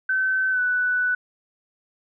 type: tone with pitch glide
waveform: sine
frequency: 1531 to 1488.3 Hz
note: G6 to F#6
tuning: -41 to +10 cents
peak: -19 dBFS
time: 0.09-1.15 s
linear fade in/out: 5 ms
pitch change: -49 cents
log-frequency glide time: 0.51-0.6 s
effects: none